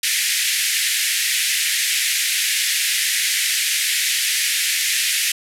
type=band-pass noise; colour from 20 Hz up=pink; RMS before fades=-20 dBFS; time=0.03-5.32 s; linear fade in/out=5 ms; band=1800 to 13000 Hz; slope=48 dB/octave; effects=none